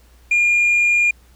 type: tone with tanh clipping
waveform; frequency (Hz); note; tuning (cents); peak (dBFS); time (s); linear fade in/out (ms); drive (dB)
sine; 2415; D7; +48; -13; 0.31-1.11; 5; 1
effects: added 60 Hz sine -47 dBFS peak until 1.35 s + pink hiss -55 dBFS RMS until 1.35 s